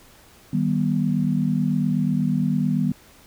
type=chord; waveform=sine; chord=Eb augmented; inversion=none; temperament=just; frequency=155.56 / 194.45 / 243.1 Hz; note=Eb3 / G3 / B3; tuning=0 / -14 / -27 cents; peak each=-23 dBFS; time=0.53-2.92 s; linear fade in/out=5 ms; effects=pink hiss -51 dBFS RMS until 3.26 s